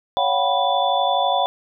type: tone cluster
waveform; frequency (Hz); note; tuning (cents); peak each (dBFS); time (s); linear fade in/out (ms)
sine; 560 / 711 / 763 / 983 / 3479; C#5 / F5 / G5 / B5 / A7; +18 / +31 / -47 / -8 / -20; -24 / -22 / -21 / -23 / -26; 0.17-1.46; 0
effects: none